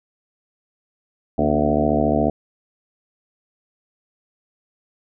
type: harmonic tone with a mistuned harmonic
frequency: 74.2 Hz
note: D2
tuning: 18 cents sharp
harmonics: 1 / 2 / 3 / 4 / 5 / 6 / 7 / 8 / 9 / 10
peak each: -27 / -27 / -22 / -23 / -28 / -26 / -28 / -27 / -22 / -27 dBFS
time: 1.38-2.3 s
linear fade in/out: 5 ms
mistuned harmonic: 3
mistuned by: +60 cents
effects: none